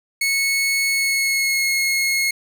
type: tone with pitch glide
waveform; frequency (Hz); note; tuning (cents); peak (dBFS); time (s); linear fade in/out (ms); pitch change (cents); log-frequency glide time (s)
sawtooth; 2200 to 2166; C#7 to C#7; -14 to -41; -14; 0.21-2.31; 5; -27; 0.88-1.66
effects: none